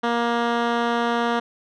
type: tone with low-pass filter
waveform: 10% pulse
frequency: 235.6 Hz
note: A#3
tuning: 19 cents sharp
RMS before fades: -22 dBFS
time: 0.03-1.4 s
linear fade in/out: 10 ms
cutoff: 2900 Hz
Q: 0.82
effects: none